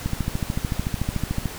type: click train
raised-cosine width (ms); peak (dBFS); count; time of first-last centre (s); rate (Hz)
5; -11; 20; 0.06-1.457; 13.6
effects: pink hiss -36 dBFS RMS until 1.58 s